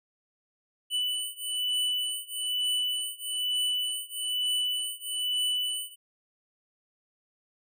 square beating tone pair, 2979 / 2980.1 Hz, F#7 / F#7, +11 / +12 cents, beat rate 1.1 Hz, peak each -31 / -32 dBFS, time 0.9-5.96 s, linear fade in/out 50 ms, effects none

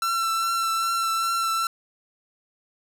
45% pulse tone with vibrato, 1345 Hz, E6, 34 cents sharp, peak -22 dBFS, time 0.02-1.67 s, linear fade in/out 2 ms, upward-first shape triangle, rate 2.5 Hz, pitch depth 20 cents each way, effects none

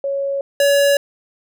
sine / square tone pair in turn, 554.4 / 565.4 Hz, C#5 / C#5, 0 / +34 cents, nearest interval unison, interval 34 cents, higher second, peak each -18 / -12 dBFS, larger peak second, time 0.04-0.41 / 0.6-0.97 s, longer neither, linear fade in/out 2 ms, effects none

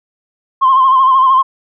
sine tone with vibrato, 1054 Hz, C6, 12 cents sharp, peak -5 dBFS, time 0.61-1.43 s, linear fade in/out 20 ms, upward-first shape sine, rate 13 Hz, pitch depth 52 cents each way, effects tanh soft clip ceiling -2 dBFS

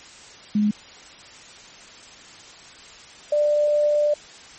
sine tone pair in turn, 209.5 / 592.6 Hz, G#3 / D5, +15 / +15 cents, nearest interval octave + tritone, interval 1800 cents, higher second, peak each -16 dBFS, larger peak neither, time 0.55-0.71 / 3.32-4.14 s, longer second, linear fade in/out 5 ms, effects white hiss -44 dBFS RMS until 4.58 s + MP3 32 kbps

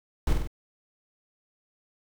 brown noise with echo, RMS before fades -22 dBFS, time 0.27-0.33 s, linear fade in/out 2 ms, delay 48 ms, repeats 3, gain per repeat -4 dB, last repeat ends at 0.474 s, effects none

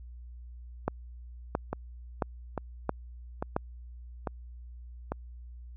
two click trains, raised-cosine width 1 ms, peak -13 / -17 dBFS, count 5 / 5, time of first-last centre 0.88-3.565 / 1.73-5.12 s, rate 1.49 / 1.18 Hz, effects added 60 Hz sine -43 dBFS peak until 5.76 s

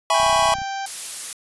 square chord, C# minor seventh, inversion first, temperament equal, 659.3 / 830.6 / 987.8 / 1108.7 Hz, E5 / G#5 / B5 / C#6, 0 / 0 / 0 / 0 cents, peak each -22 dBFS, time 0.1-0.54 s, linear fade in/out 2 ms
harmonic tone, 784 Hz, G5, in tune, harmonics 1 / 2 / 3 / 4 / 5 / 6 / 7 / 8 / 9, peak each -26 / -33 / -40 / -40 / -44 / -43 / -43 / -43 / -50 dBFS, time 0.14-0.86 s, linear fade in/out 5 ms
click train, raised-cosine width 5 ms, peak -26 dBFS, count 14, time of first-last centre 0.2-0.618 s, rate 31.1 Hz
blue noise, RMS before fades -28 dBFS, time 0.86-1.33 s, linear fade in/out 2 ms
effects resampled to 24000 Hz

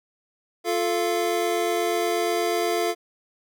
square tone cluster, 350.2 / 438.5 / 689 Hz, F4 / A4 / F5, +5 / -6 / -24 cents, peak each -27 dBFS, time 0.64-2.95 s, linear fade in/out 50 ms, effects none

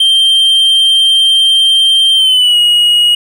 triangle tone with pitch glide, 3155 to 2893 Hz, G7 to F#7, +10 to -40 cents, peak -4 dBFS, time 0-3.15 s, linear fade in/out 5 ms, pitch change -150 cents, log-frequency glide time 2.15-2.57 s, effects none

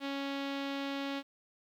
sawtooth tone with low-pass filter, 277.2 Hz, C#4, in tune, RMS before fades -37 dBFS, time 0-1.23 s, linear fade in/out 50 ms, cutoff 3600 Hz, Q 2.1, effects 11-bit

